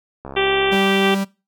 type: click train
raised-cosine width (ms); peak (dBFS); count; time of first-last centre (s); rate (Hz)
1; -18; 35; 0.25-0.747; 68.4
type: harmonic tone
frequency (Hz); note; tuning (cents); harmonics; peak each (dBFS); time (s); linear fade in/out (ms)
390.1; G4; -8; 1 / 2 / 3 / 4 / 5 / 6 / 7 / 8 / 9; -18 / -24 / -27 / -27 / -27 / -27 / -25 / -27 / -28; 0.36-1.15; 10
type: tone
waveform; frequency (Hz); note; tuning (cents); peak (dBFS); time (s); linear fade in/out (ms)
45% pulse; 195.8; G3; -2; -19; 0.71-1.25; 20
effects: noise-tail reverb RT60 0.3 s tail -23 dB re dry